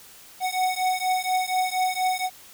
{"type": "beating tone pair", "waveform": "square", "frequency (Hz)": [740, 744.2], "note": ["F#5", "F#5"], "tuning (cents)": [0, 10], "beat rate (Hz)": 4.2, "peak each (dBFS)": -26, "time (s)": [0.4, 2.3], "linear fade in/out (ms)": 50, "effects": ["white hiss -48 dBFS RMS until 2.53 s"]}